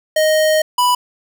square tone pair in turn, 622.3 / 987.8 Hz, D#5 / B5, 0 / 0 cents, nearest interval minor sixth, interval 800 cents, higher second, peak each -12 dBFS, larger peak neither, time 0.16-0.62 / 0.78-0.95 s, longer first, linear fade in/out 5 ms, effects none

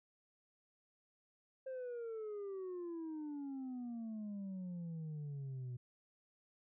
sine exponential sweep, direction down, 531 to 121.7 Hz, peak -39 dBFS, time 1.66-5.77 s, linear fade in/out 10 ms, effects tanh soft clip ceiling -41 dBFS

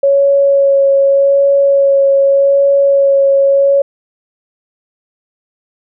sine tone with vibrato, 554.4 Hz, C#5, in tune, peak -6 dBFS, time 0.03-3.82 s, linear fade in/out 5 ms, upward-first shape sine, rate 0.84 Hz, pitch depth 12 cents each way, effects none

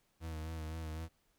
40% pulse tone with vibrato, 79.9 Hz, D#2, 47 cents sharp, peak -39 dBFS, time 0.2-1.09 s, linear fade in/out 50 ms, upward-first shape sine, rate 3.9 Hz, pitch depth 38 cents each way, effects pink hiss -75 dBFS RMS until 1.38 s

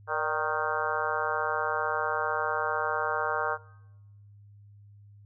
harmonic tone with a mistuned harmonic, 155.56 Hz, D#3, in tune, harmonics 3 / 4 / 5 / 6 / 7 / 8 / 9 / 10, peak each -35 / -35 / -35 / -35 / -35 / -35 / -35 / -35 dBFS, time 0.07-3.58 s, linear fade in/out 50 ms, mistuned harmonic 4, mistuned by -63 cents, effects noise-tail reverb RT60 1.0 s tail -22 dB re dry + added 102 Hz sine -50 dBFS peak until 5.25 s

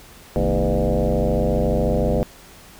sine tone with frequency modulation, 222.2 Hz, A3, 17 cents sharp, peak -16 dBFS, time 0.36-2.23 s, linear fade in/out 0 ms, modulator 94.1 Hz, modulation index 4.4, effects pink hiss -45 dBFS RMS until 2.79 s

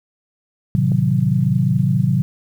sine chord, A diminished seventh, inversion none, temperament equal, 110 / 130.81 / 155.56 / 185 Hz, A2 / C3 / Eb3 / Gb3, 0 / 0 / 0 / 0 cents, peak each -22 / -17 / -20 / -19 dBFS, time 0.75-2.22 s, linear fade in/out 0 ms
click, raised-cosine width 2 ms, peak -18 dBFS, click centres 0.919 s
effects 8-bit

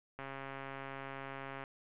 click train, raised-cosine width 0.5 ms, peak -29 dBFS, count 198, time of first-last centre 0.19-1.639 s, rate 136 Hz, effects resampled to 8000 Hz + 11-bit

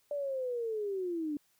sine linear sweep, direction down, 587.3 to 286.7 Hz, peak -32 dBFS, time 0.11-1.37 s, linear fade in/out 2 ms, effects white hiss -71 dBFS RMS until 1.59 s

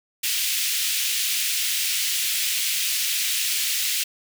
pink high-pass noise, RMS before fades -24 dBFS, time 0.23-4.04 s, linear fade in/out 10 ms, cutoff 2400 Hz, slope 24 dB/octave, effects none

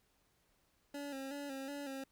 25% pulse tone with vibrato, 277.2 Hz, C#4, in tune, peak -38 dBFS, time 0.94-2.04 s, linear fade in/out 5 ms, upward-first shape square, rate 2.7 Hz, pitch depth 51 cents each way, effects pink hiss -75 dBFS RMS until 2.11 s

